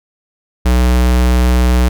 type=tone; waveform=square; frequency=61.74 Hz; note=B1; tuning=in tune; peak=-9 dBFS; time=0.65-1.89 s; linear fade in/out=10 ms; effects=none